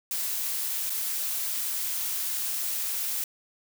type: noise with dropouts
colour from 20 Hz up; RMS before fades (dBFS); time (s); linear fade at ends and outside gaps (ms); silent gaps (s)
blue; -30; 0.11-3.24; 2; 0.897-0.902
effects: none